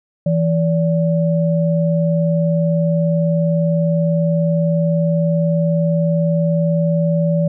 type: tone pair together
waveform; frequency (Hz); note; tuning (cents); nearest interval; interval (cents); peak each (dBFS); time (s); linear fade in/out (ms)
sine; 165.22 / 577; E3 / D5; +4 / -31; octave + minor seventh; 2165; -14 / -19; 0.26-7.48; 5
effects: none